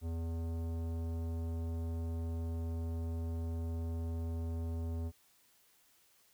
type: tone with tanh clipping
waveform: sine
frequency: 82.7 Hz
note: E2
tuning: 6 cents sharp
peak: -37 dBFS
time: 0.01-5.12 s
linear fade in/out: 50 ms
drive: 16 dB
effects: white hiss -68 dBFS RMS until 6.33 s